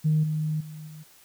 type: tone with level steps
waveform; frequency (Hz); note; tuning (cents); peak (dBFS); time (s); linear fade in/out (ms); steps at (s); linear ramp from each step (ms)
sine; 154.6; D#3; -11; -18 / -24 / -37 / -40; 0.04-1.04; 20; 0.23 / 0.6 / 0.87; 10
effects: tanh soft clip ceiling -14 dBFS + white hiss -55 dBFS RMS until 1.24 s